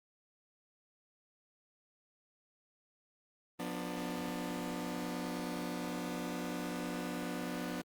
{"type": "chord", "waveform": "sawtooth", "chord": "B diminished", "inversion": "second", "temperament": "just", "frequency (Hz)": [177.8, 246.9, 296.3], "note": ["F3", "B3", "D4"], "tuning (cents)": [31, 0, 15], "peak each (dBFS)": [-38, -37, -38], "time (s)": [3.59, 7.82], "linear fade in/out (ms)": 10, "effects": ["Opus 24 kbps"]}